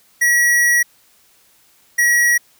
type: tone pair in turn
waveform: square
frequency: 1921 / 1914.1 Hz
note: B6 / A#6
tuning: -48 / +45 cents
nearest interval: unison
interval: 7 cents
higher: first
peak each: -12 dBFS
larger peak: neither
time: 0.21-0.83 / 1.98-2.38 s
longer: first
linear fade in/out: 10 ms
effects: white hiss -54 dBFS RMS until 2.59 s